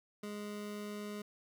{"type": "tone", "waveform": "25% pulse", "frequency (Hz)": 207.7, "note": "G#3", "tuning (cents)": 0, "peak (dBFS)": -37, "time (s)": [0.23, 1.22], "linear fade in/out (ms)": 5, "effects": []}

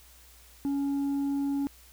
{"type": "tone with tanh clipping", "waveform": "triangle", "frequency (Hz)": 280, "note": "C#4", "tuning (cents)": 18, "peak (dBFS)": -27, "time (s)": [0.65, 1.67], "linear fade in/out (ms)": 0, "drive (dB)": 8, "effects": ["added 60 Hz sine -56 dBFS peak until 1.92 s", "white hiss -56 dBFS RMS until 1.92 s"]}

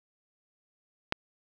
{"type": "click", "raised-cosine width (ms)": 0.3, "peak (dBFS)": -10, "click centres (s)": 1.124, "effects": []}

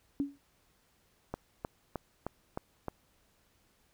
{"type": "tone with exponential decay", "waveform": "sine", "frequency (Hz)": 281.6, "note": "C#4", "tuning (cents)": 27, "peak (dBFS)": -25, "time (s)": [0.2, 0.38], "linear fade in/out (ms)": 0, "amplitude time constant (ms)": 39}
{"type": "click train", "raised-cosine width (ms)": 1, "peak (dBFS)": -21, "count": 6, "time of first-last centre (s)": [1.34, 2.883], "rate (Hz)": 3.24}
{"effects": ["pink hiss -70 dBFS RMS until 3.93 s"]}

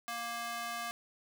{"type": "tone with high-pass filter", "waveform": "square", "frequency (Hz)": 234.4, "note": "A#3", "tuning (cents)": 10, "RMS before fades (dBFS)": -39, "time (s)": [0.08, 0.91], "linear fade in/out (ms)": 0, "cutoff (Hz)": 960, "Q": 1.2, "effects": []}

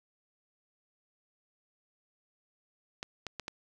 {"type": "clicks", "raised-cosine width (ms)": 0.2, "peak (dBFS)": -20, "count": 4, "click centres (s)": [3.029, 3.267, 3.397, 3.481], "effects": []}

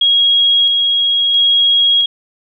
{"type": "tone with tremolo", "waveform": "sine", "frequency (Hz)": 3295, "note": "G#7", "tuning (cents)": -14, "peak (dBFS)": -8, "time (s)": [0.01, 2.06], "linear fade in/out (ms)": 5, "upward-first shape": "square", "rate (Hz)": 0.75, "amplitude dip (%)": 25, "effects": []}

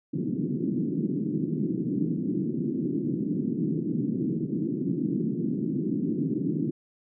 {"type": "band-pass noise", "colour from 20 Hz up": "white", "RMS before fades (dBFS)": -28, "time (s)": [0.13, 6.71], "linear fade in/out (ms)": 10, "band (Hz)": [140, 340], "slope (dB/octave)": 48, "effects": []}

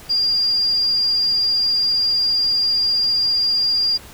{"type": "tone", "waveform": "sine", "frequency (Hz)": 4805, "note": "D8", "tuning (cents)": 39, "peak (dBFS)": -15, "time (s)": [0.09, 3.98], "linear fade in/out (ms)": 20, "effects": ["pink hiss -41 dBFS RMS until 4.13 s"]}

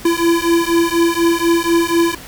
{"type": "beating tone pair", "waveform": "square", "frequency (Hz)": [335.2, 339.3], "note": ["E4", "F4"], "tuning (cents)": [29, -50], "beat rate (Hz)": 4.1, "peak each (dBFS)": -16, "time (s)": [0.05, 2.15], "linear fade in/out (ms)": 5, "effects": ["pink hiss -35 dBFS RMS until 2.27 s"]}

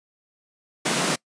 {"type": "high-pass noise", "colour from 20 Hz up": "pink", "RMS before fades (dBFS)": -23, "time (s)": [0.85, 1.16], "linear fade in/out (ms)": 10, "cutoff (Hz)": 140, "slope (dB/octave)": 96, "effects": ["noise-tail reverb RT60 0.1 s tail -24 dB re dry", "resampled to 22050 Hz"]}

